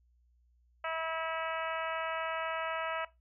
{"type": "harmonic tone", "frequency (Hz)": 324, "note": "E4", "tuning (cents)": -30, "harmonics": [2, 3, 4, 5, 6, 7, 8, 9], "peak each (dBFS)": [-38, -41, -38, -43, -45, -46, -46, -50], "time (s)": [0.84, 3.05], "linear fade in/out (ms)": 5, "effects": ["noise-tail reverb RT60 0.2 s tail -17 dB re dry", "added 60 Hz sine -65 dBFS peak until 3.2 s"]}